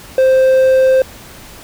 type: tone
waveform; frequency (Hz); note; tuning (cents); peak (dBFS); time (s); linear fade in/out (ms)
triangle; 523.3; C5; 0; -5; 0.18-1.02; 2
effects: pink hiss -36 dBFS RMS until 1.63 s